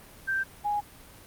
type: tone pair in turn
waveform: sine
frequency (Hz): 1568 / 827.5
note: G6 / G#5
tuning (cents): 0 / -6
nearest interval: major seventh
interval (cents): 1106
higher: first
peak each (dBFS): -25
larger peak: neither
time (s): 0.27-0.44 / 0.64-0.81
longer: neither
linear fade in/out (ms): 20
effects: pink hiss -50 dBFS RMS until 1.26 s + Opus 32 kbps